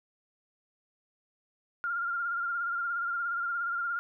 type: tone with vibrato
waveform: sine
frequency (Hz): 1396.9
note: F6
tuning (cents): 0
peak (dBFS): -29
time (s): 1.84-3.99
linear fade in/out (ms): 0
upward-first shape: sine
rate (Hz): 17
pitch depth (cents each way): 39
effects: none